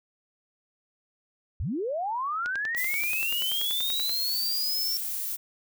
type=linear sweep; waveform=sine; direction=up; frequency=53.2 to 5470 Hz; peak=-27 dBFS; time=1.6-4.97 s; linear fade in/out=0 ms
type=click train; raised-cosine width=0.2 ms; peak=-20 dBFS; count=18; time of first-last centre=2.46-4.095 s; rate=10.4 Hz
type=noise; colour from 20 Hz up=violet; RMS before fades=-32 dBFS; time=2.76-5.37 s; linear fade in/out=20 ms
effects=none